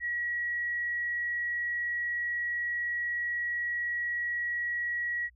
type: tone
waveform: sine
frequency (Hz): 1917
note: A#6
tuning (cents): +48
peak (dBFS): -29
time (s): 0-5.3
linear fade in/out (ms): 50
effects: added 60 Hz sine -59 dBFS peak until 5.35 s